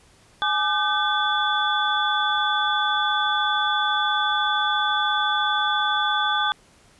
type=tone cluster; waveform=sine; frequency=838 / 1201 / 1533 / 3448 Hz; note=G#5 / D6 / G6 / A7; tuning=+15 / +38 / -39 / -36 cents; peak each=-25 dBFS; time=0.42-6.52 s; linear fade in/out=0 ms; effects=pink hiss -55 dBFS RMS until 6.99 s + resampled to 24000 Hz